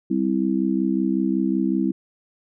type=chord; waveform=sine; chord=C major; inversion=second; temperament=just; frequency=196.22 / 261.6 / 327 Hz; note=G3 / C4 / E4; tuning=+2 / 0 / -14 cents; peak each=-23 dBFS; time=0.1-1.92 s; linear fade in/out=10 ms; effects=none